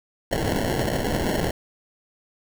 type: noise with sample-and-hold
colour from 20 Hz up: white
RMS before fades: -24 dBFS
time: 0.31-1.51 s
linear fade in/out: 5 ms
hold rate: 1225 Hz
effects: none